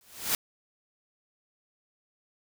white noise with exponential growth, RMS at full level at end -24 dBFS, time 0.01-0.35 s, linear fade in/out 1 ms, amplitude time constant 72 ms, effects none

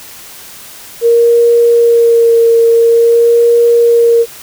sine tone with vibrato, 465.9 Hz, A#4, 1 cent flat, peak -4 dBFS, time 1.01-4.26 s, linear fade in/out 50 ms, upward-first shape sine, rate 0.48 Hz, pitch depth 18 cents each way, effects white hiss -32 dBFS RMS until 4.42 s

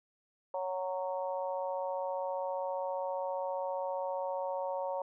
harmonic tone, 185 Hz, F#3, in tune, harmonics 3 / 4 / 5 / 6, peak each -35 / -41 / -38 / -49 dBFS, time 0.54-5.02 s, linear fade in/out 2 ms, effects none

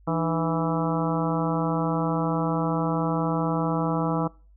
harmonic tone with a mistuned harmonic, 164.81 Hz, E3, in tune, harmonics 1 / 2 / 3 / 4 / 5 / 6 / 7 / 8, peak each -26 / -29 / -31 / -32 / -33 / -34 / -34 / -35 dBFS, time 0.07-4.28 s, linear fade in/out 10 ms, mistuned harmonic 2, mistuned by -110 cents, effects noise-tail reverb RT60 0.4 s tail -25 dB re dry + added 50 Hz sine -51 dBFS peak until 4.56 s

